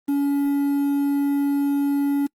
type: tone with quantisation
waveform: triangle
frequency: 282.7 Hz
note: C#4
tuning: 34 cents sharp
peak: -16 dBFS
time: 0.08-2.27 s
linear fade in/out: 10 ms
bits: 7
effects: noise-tail reverb RT60 0.1 s tail -26 dB re dry + Opus 24 kbps